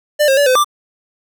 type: tone with pitch steps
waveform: square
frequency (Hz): 595 / 537 / 574 / 511 / 1181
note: D5 / C5 / D5 / C5 / D6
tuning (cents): +22 / +45 / -40 / -41 / +9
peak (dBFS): -10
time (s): 0.19-0.645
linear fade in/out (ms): 20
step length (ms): 91
effects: none